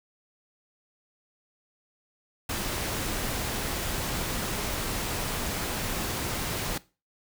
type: noise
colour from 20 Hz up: pink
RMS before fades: -31 dBFS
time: 2.49-6.78 s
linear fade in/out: 5 ms
effects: noise-tail reverb RT60 0.3 s tail -19 dB re dry